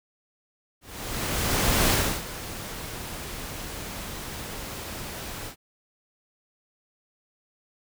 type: noise with ADSR envelope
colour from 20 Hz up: pink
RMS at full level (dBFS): -21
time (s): 0.81-5.56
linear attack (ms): 1100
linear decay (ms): 310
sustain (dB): -15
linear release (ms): 91
effects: none

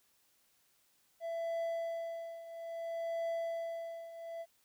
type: tone with tremolo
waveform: triangle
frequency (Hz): 667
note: E5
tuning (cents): +20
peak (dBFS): -31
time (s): 1.2-4.46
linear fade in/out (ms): 50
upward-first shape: triangle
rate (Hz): 0.6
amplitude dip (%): 80
effects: white hiss -72 dBFS RMS until 4.64 s

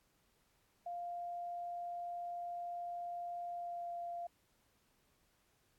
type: tone with pitch glide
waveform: sine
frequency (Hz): 698.5 to 692.9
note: F5 to F5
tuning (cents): 0 to -14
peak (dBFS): -40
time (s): 0.86-4.27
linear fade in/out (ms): 5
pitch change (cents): -14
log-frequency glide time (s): 3.53-3.92
effects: pink hiss -75 dBFS RMS until 5.78 s + AAC 64 kbps

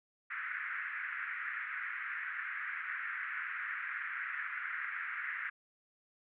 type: band-pass noise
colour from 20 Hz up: pink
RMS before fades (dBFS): -40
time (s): 0.3-5.5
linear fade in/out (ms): 10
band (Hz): 1400 to 2100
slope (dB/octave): 48
effects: none

